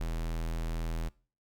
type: tone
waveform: square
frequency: 41 Hz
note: E1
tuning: 9 cents flat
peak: -32 dBFS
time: 0-1.09 s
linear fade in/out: 10 ms
effects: noise-tail reverb RT60 0.4 s tail -23 dB re dry